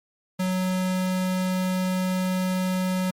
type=tone; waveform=square; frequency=185 Hz; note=F#3; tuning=in tune; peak=-23 dBFS; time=0.39-3.11 s; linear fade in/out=10 ms; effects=MP3 64 kbps